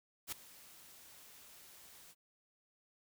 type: noise with ADSR envelope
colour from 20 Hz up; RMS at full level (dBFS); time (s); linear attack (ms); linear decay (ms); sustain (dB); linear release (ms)
white; -39; 0.27-2.15; 52; 5; -19; 43
effects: none